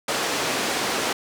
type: band-pass noise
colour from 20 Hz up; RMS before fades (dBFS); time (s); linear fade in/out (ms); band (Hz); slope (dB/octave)
pink; -25; 0.08-1.13; 5; 300 to 7800; 12
effects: none